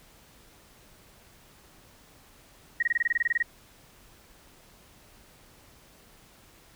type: tone bursts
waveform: sine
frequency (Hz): 1888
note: A#6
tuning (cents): +22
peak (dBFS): -21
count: 13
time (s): 2.8-3.427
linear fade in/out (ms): 5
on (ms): 27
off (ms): 23
effects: pink hiss -56 dBFS RMS until 6.75 s